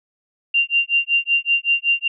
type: tone with tremolo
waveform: sine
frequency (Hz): 2777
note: F7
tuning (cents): -10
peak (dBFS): -12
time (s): 0.54-2.08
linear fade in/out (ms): 5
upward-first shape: sine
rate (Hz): 5.3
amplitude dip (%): 100
effects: none